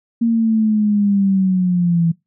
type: linear sweep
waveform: sine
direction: down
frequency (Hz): 233.1 to 164.81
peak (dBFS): -12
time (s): 0.21-2.12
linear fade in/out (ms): 10
effects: noise-tail reverb RT60 0.2 s tail -23 dB re dry